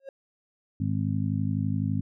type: tone with exponential growth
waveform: triangle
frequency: 543 Hz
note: C#5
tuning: 36 cents flat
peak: -31 dBFS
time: 0-0.09 s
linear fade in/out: 2 ms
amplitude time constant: 19 ms
type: harmonic tone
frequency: 51.91 Hz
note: G#1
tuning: in tune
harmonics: 2 / 3 / 4 / 5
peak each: -28 / -30 / -31 / -32 dBFS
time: 0.8-2.01 s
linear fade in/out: 5 ms
effects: none